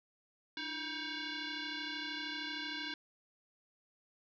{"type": "tone with frequency modulation", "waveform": "sine", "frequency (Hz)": 930, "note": "A#5", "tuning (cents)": -4, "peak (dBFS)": -38, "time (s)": [0.57, 2.94], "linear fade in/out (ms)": 2, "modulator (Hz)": 631, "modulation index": 5.6, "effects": []}